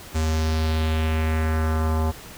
square tone with low-pass filter sweep, 79.2 Hz, D#2, 31 cents sharp, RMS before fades -22 dBFS, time 0.14-2.12 s, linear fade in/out 20 ms, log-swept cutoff 7800 to 910 Hz, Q 2.1, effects pink hiss -41 dBFS RMS until 2.37 s

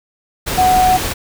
sine tone in noise, 740 Hz, F#5, in tune, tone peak -9 dBFS, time 0.57-0.98 s, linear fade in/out 20 ms, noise pink, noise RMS -20 dBFS, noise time 0.46-1.14 s, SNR +8 dB, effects none

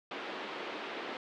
pink band-pass noise, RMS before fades -41 dBFS, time 0.11-1.17 s, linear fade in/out 2 ms, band 270 to 3500 Hz, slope 24 dB/octave, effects none

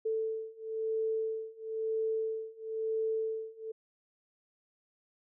sine beating tone pair, 442 / 443 Hz, A4 / A4, +8 / +12 cents, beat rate 1 Hz, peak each -35 / -34 dBFS, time 0.05-3.72 s, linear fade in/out 10 ms, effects none

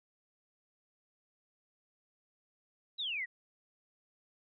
sine exponential sweep, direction down, 3999 to 1864.7 Hz, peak -34 dBFS, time 2.98-3.26 s, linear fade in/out 20 ms, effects none

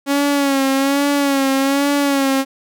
sawtooth tone with vibrato, 277.2 Hz, C#4, in tune, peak -10 dBFS, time 0.06-2.45 s, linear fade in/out 50 ms, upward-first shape sine, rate 1.2 Hz, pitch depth 53 cents each way, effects none

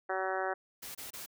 harmonic tone, 189.1 Hz, F#3, 38 cents sharp, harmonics 2 / 3 / 4 / 5 / 6 / 7 / 8 / 9 / 10, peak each -38 / -38 / -36 / -43 / -44 / -42 / -40 / -43 / -46 dBFS, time 0.09-0.54 s, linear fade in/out 10 ms
white noise bursts, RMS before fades -44 dBFS, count 3, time 0.82-1.262 s, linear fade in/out 10 ms, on 130 ms, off 26 ms
effects none

